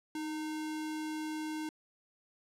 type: tone with sample-and-hold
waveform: sine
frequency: 311.1 Hz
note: D#4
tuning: in tune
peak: -35 dBFS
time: 0.15-1.69 s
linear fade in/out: 2 ms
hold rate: 1225 Hz
effects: low-pass 11000 Hz 12 dB/octave